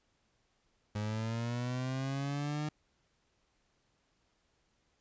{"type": "linear sweep", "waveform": "30% pulse", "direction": "up", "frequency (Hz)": [103.83, 152.3], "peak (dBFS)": -31, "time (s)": [0.95, 2.69], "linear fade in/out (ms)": 5, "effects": ["pink hiss -75 dBFS RMS until 5 s", "resampled to 16000 Hz"]}